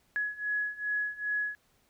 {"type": "beating tone pair", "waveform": "sine", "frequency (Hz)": [1683, 1685.5], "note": ["G#6", "G#6"], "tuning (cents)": [23, 25], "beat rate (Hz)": 2.5, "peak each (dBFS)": [-34, -32], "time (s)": [0.16, 1.55], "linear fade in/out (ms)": 0, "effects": ["pink hiss -69 dBFS RMS until 1.89 s"]}